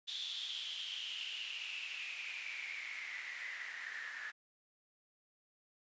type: noise with band-pass filter sweep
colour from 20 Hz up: white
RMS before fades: -44 dBFS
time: 0.07-4.32 s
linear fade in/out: 20 ms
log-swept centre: 3600 to 1700 Hz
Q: 9.3
effects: resampled to 16000 Hz